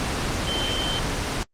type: tone in noise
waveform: sine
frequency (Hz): 3102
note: G7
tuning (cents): -19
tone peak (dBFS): -26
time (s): 0.47-0.99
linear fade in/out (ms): 0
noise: pink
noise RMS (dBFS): -25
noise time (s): 0-1.43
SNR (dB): -4
effects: low-pass 7000 Hz 12 dB/octave + Opus 24 kbps